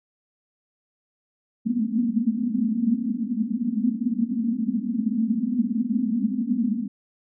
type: band-pass noise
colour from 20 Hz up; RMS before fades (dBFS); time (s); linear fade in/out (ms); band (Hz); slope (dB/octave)
white; -24; 1.65-6.88; 20; 210 to 250; 96
effects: none